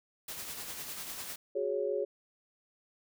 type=noise with tremolo; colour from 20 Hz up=white; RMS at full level=-40 dBFS; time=0.28-1.36 s; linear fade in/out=5 ms; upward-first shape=sine; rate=10 Hz; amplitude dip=40%
type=chord; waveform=sine; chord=F# suspended second; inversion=none; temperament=just; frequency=370 / 416.2 / 555 Hz; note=F#4 / G#4 / C#5; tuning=0 / +4 / +2 cents; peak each=-36 / -33 / -34 dBFS; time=1.55-2.05 s; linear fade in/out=10 ms
effects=none